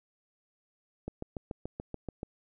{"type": "click train", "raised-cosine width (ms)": 2, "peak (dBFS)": -23, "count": 9, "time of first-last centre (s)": [1.08, 2.231], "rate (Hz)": 6.95, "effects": []}